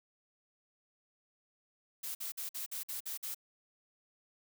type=noise bursts; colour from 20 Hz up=blue; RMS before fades=-40 dBFS; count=8; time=2.03-3.347 s; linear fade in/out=10 ms; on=120 ms; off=51 ms; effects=none